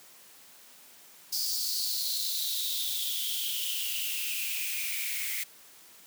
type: noise with high-pass filter sweep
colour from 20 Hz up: blue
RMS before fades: -32 dBFS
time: 1.32-5.44 s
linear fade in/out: 10 ms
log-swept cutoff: 4900 to 2100 Hz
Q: 7.9
effects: white hiss -54 dBFS RMS until 6.06 s + high-pass 150 Hz 12 dB/octave